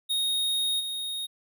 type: tone with level steps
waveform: square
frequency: 3729 Hz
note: A#7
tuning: in tune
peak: -25 / -31 dBFS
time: 0.09-1.27 s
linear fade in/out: 20 ms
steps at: 0.79 s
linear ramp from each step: 20 ms
effects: none